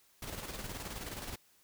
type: noise with tremolo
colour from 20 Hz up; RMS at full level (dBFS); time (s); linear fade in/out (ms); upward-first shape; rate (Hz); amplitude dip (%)
pink; -41; 0.22-1.36; 5; square; 19; 45
effects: white hiss -67 dBFS RMS until 1.63 s